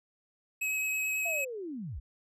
square tone with vibrato, 2556 Hz, D#7, 46 cents sharp, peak -30 dBFS, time 0.61-1.45 s, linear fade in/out 10 ms, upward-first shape sine, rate 9.2 Hz, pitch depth 9 cents each way
sine linear sweep, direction down, 700 to 43.65 Hz, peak -36 dBFS, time 1.25-2 s, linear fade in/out 10 ms
effects none

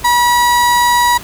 35% pulse tone, 967 Hz, B5, 37 cents flat, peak -7 dBFS, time 0.04-1.18 s, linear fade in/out 10 ms, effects added 60 Hz sine -39 dBFS peak until 1.23 s + pink hiss -32 dBFS RMS until 1.23 s

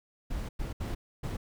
brown noise bursts at uneven times, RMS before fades -34 dBFS, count 4, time 0.3-0.49 / 0.59-0.73 / 0.8-0.95 / 1.23-1.37 s, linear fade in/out 10 ms, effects none

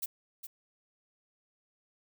violet noise with echo, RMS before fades -34 dBFS, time 0.02-0.06 s, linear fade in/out 10 ms, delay 410 ms, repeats 1, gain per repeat -9 dB, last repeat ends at 0.47 s, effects none

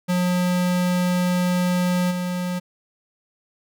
square tone with level steps, 179.5 Hz, F3, 48 cents sharp, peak -19 / -24 dBFS, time 0.08-2.6 s, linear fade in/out 20 ms, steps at 2.1 s, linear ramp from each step 20 ms, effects none

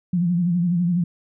sine tone with vibrato, 174.61 Hz, F3, in tune, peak -17 dBFS, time 0.13-1.04 s, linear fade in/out 5 ms, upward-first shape sine, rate 12 Hz, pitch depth 71 cents each way, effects none

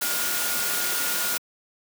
sine tone in noise, 1429 Hz, F6, 39 cents sharp, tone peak -33 dBFS, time 0.01-1.38 s, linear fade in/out 10 ms, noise white, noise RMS -26 dBFS, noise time 0.01-1.38 s, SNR -10 dB, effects high-pass 200 Hz 12 dB/octave

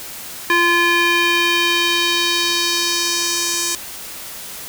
square tone with band-pass filter sweep, 344.6 Hz, F4, 23 cents flat, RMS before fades -17 dBFS, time 0.5-3.75 s, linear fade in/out 0 ms, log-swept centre 1800 to 7200 Hz, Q 1.6, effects white hiss -32 dBFS RMS until 4.68 s

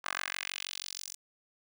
10% pulse tone with high-pass filter sweep, 46.25 Hz, F#1, in tune, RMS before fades -39 dBFS, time 0.04-1.15 s, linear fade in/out 10 ms, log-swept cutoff 1200 to 6700 Hz, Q 1.8, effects none

